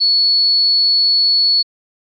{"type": "tone", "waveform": "sine", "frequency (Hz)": 4405, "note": "C#8", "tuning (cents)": -12, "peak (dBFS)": -10, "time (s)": [0, 1.63], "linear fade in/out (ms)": 20, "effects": ["AAC 64 kbps"]}